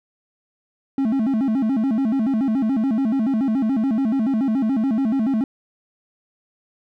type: tone with vibrato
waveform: triangle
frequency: 243.9 Hz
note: B3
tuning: 21 cents flat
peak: -15 dBFS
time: 0.98-5.44 s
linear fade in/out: 2 ms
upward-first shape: square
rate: 7 Hz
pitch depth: 190 cents each way
effects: none